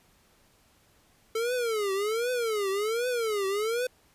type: tone with vibrato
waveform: square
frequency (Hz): 440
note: A4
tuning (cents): 0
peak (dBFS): -27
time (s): 1.35-3.87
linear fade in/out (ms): 5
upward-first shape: triangle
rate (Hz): 1.3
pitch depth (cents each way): 250
effects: pink hiss -63 dBFS RMS until 4.14 s + resampled to 32000 Hz